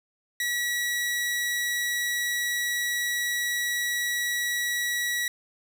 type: tone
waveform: sawtooth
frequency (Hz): 1932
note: B6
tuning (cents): -39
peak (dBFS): -22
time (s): 0.4-5.28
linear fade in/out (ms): 2
effects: none